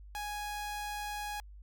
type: tone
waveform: sawtooth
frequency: 830.6 Hz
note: G#5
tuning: in tune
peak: -33 dBFS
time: 0.15-1.4 s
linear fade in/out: 0 ms
effects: added 50 Hz sine -48 dBFS peak until 1.62 s